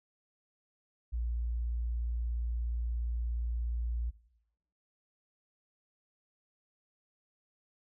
sine tone, 58.5 Hz, A#1, 7 cents sharp, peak -31 dBFS, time 1.12-4.11 s, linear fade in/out 20 ms, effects noise-tail reverb RT60 0.8 s tail -18 dB re dry

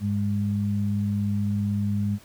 sine tone pair together, 102.2 / 204 Hz, G#2 / G#3, -27 / -31 cents, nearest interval octave, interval 1196 cents, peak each -25 dBFS, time 0-2.19 s, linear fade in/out 50 ms, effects pink hiss -52 dBFS RMS until 2.24 s

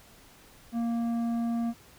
sine tone with tanh clipping, 233.1 Hz, A#3, in tune, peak -28 dBFS, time 0.72-1.74 s, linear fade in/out 50 ms, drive 9 dB, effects pink hiss -55 dBFS RMS until 1.98 s

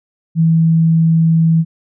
sine tone, 163.2 Hz, E3, 17 cents flat, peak -8 dBFS, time 0.35-1.65 s, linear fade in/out 50 ms, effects none

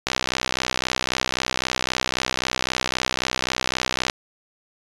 click train, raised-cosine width 0.2 ms, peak -3 dBFS, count 258, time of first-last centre 0.07-4.098 s, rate 63.8 Hz, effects resampled to 22050 Hz

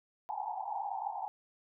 white band-pass noise, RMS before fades -38 dBFS, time 0.29-1.28 s, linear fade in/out 0 ms, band 750 to 900 Hz, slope 96 dB/octave, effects none

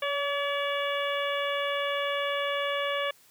harmonic tone with a mistuned harmonic, 571 Hz, D5, 49 cents flat, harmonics 1 / 2 / 3 / 4 / 5 / 6, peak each -30 / -33 / -35 / -36 / -37 / -38 dBFS, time 0.02-3.11 s, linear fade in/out 5 ms, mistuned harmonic 1, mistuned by -16 cents, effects white hiss -59 dBFS RMS until 3.3 s

